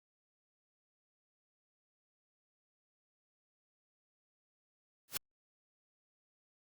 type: noise with exponential growth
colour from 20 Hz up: white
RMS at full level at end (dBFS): -31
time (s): 5.08-5.17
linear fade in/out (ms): 0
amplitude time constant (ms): 18
effects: Opus 48 kbps